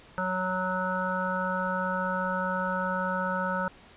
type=harmonic tone; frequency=185 Hz; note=F#3; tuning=in tune; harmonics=1 / 3 / 5 / 7 / 8; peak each=-33 / -33 / -33 / -33 / -33 dBFS; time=0.18-3.68 s; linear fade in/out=0 ms; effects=pink hiss -53 dBFS RMS until 3.96 s + resampled to 8000 Hz